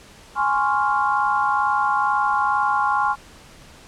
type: chord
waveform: sine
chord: Db major seventh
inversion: second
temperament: equal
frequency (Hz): 830.6 / 1046.5 / 1108.7 / 1396.9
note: Ab5 / C6 / Db6 / F6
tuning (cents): 0 / 0 / 0 / 0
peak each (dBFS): -21 / -23 / -24 / -24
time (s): 0.35-3.16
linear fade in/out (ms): 50
effects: pink hiss -46 dBFS RMS until 3.87 s + low-pass 9000 Hz 12 dB/octave